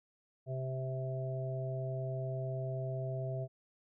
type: harmonic tone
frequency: 130.81 Hz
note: C3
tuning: in tune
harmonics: 1 / 3 / 4 / 5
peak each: -36 / -45 / -50 / -41 dBFS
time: 0.46-3.48 s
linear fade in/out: 50 ms
effects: none